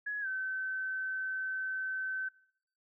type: tone with pitch glide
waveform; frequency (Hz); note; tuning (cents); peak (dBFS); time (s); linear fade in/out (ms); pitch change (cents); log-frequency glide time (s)
sine; 1681 to 1532.6; G#6 to G6; +20 to -40; -33; 0.06-2.29; 10; -160; 0.21-0.27
effects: noise-tail reverb RT60 0.6 s tail -20 dB re dry